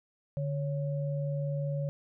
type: tone pair together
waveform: sine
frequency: 145.8 / 555.6 Hz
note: D3 / C#5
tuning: -12 / +4 cents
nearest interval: octave + major seventh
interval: 2316 cents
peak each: -30 / -37 dBFS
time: 0.37-1.89 s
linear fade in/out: 0 ms
effects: none